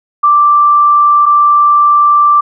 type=tone pair in turn; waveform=sine; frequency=1174.7 / 1174.7 Hz; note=D6 / D6; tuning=0 / 0 cents; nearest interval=unison; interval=0 cents; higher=neither; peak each=-4 dBFS; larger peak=neither; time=0.23-1.26 / 1.26-2.41 s; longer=second; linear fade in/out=10 ms; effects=none